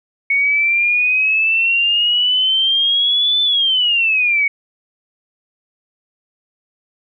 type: exponential two-way sweep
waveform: sine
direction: up then down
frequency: 2217 to 3530 to 2217 Hz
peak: -12 dBFS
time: 0.3-4.48 s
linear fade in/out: 5 ms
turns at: 3.42 s
effects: none